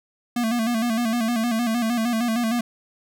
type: tone with vibrato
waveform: square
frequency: 231.6 Hz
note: A#3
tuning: 11 cents flat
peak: -21 dBFS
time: 0.36-2.61 s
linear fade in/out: 5 ms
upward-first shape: square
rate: 6.5 Hz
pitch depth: 68 cents each way
effects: none